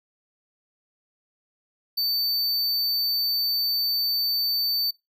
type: tone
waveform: square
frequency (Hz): 4560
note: C#8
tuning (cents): +48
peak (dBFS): -23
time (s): 1.97-4.91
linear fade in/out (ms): 10
effects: noise-tail reverb RT60 0.2 s tail -22 dB re dry